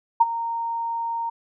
sine tone with ADSR envelope, 925 Hz, A#5, 14 cents flat, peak -9 dBFS, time 0.2-1.3 s, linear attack 11 ms, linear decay 31 ms, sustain -15 dB, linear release 10 ms, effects none

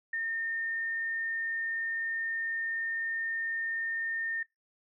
sine tone, 1821 Hz, A#6, 41 cents flat, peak -30 dBFS, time 0.13-4.43 s, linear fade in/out 5 ms, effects noise-tail reverb RT60 0.2 s tail -24 dB re dry

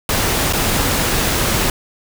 pink noise with dropouts, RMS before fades -17 dBFS, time 0.09-1.7 s, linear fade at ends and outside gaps 2 ms, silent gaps 0.527-0.533 s, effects none

